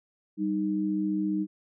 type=tone pair together; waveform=sine; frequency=195.1 / 309.7 Hz; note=G3 / D#4; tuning=-8 / -8 cents; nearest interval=minor sixth; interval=800 cents; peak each=-29 / -27 dBFS; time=0.37-1.47 s; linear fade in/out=50 ms; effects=none